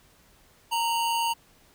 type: tone pair together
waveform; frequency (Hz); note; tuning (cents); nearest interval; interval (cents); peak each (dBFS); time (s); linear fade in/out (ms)
square; 925.7 / 2950; A#5 / F#7; -12 / -6; octave + minor sixth; 2006; -25 / -34; 0.71-1.34; 20
effects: pink hiss -59 dBFS RMS until 1.74 s